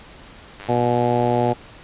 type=click train; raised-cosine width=0.3 ms; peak=-20 dBFS; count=93; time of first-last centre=0.6-1.52 s; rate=100 Hz
type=harmonic tone; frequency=121.2 Hz; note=B2; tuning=32 cents flat; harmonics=1 / 2 / 3 / 4 / 5 / 6 / 7; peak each=-24 / -24 / -24 / -24 / -24 / -24 / -24 dBFS; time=0.68-1.54 s; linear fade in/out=20 ms
effects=pink hiss -43 dBFS RMS until 1.83 s + resampled to 8000 Hz